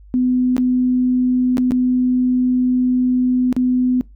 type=tone with dropouts; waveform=sine; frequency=251.8 Hz; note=B3; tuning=34 cents sharp; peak=-13 dBFS; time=0.14-4.01 s; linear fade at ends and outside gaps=0 ms; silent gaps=0.566-0.58 / 1.571-1.581 / 1.709-1.719 / 3.527-3.565 s; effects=noise-tail reverb RT60 0.2 s tail -22 dB re dry + added 50 Hz sine -40 dBFS peak until 4.15 s

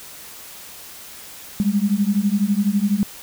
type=beating tone pair; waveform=sine; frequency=197.1 / 209.1 Hz; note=G3 / G#3; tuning=+10 / +12 cents; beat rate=12 Hz; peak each=-19 dBFS; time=1.6-3.03 s; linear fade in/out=0 ms; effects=white hiss -39 dBFS RMS until 3.22 s

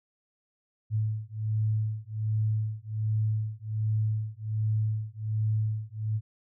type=beating tone pair; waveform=sine; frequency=107.8 / 109.1 Hz; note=A2 / A2; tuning=-35 / -14 cents; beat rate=1.3 Hz; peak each=-29 dBFS; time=0.9-6.21 s; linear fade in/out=50 ms; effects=none

